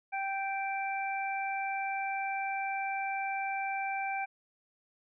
harmonic tone, 782 Hz, G5, 4 cents flat, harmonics 1 / 2 / 3, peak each -33 / -41 / -37 dBFS, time 0.12-4.26 s, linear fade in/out 20 ms, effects none

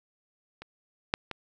clicks, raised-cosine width 0.3 ms, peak -26 / -8 / -19 dBFS, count 3, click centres 0.62 / 1.139 / 1.313 s, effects none

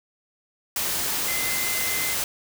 sine tone in noise, 2060 Hz, C7, 28 cents flat, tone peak -30 dBFS, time 1.28-2.14 s, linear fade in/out 2 ms, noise white, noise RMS -26 dBFS, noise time 0.76-2.24 s, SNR -7 dB, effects none

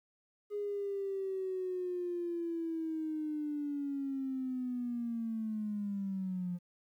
triangle linear sweep, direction down, 414.8 to 174.61 Hz, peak -30 dBFS, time 0.5-6.59 s, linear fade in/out 50 ms, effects tanh soft clip ceiling -32 dBFS + 12-bit

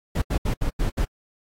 brown noise bursts at uneven times, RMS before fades -22 dBFS, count 6, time 0.15-0.22 / 0.3-0.38 / 0.45-0.54 / 0.61-0.7 / 0.79-0.9 / 0.97-1.05 s, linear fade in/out 10 ms, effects AAC 48 kbps

